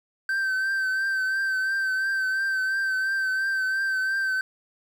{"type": "tone with vibrato", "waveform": "triangle", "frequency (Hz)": 1552, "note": "G6", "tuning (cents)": -18, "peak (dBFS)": -21, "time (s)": [0.29, 4.41], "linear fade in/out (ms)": 2, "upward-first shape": "triangle", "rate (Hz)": 2.9, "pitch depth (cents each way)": 37, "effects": ["9-bit"]}